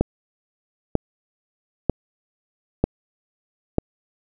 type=click train; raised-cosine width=2 ms; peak=-3 dBFS; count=5; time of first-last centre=0.01-3.784 s; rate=1.06 Hz; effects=none